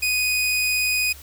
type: tone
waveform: sawtooth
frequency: 2489 Hz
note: D#7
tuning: in tune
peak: -16 dBFS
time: 0.02-1.13 s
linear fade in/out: 10 ms
effects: added 71 Hz sine -43 dBFS peak until 1.22 s + white hiss -45 dBFS RMS until 1.22 s